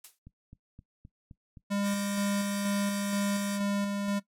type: noise with exponential decay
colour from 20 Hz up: blue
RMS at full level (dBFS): -40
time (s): 0.04-0.19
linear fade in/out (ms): 5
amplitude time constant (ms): 32
type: click train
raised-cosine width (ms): 5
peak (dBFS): -36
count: 6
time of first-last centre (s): 0.27-1.572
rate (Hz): 3.84
type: tone with tremolo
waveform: square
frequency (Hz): 201.4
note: G3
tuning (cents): +47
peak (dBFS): -28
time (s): 1.7-4.2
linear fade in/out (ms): 20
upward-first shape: square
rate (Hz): 2.1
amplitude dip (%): 30
type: chord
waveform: 5% pulse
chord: G minor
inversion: second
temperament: equal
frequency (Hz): 1174.7 / 1568 / 1864.7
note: D6 / G6 / Bb6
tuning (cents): 0 / 0 / 0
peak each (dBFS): -31 / -32 / -30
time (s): 1.82-3.6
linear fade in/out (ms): 50
effects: noise-tail reverb RT60 0.1 s tail -17 dB re dry + low-pass 12000 Hz 12 dB/octave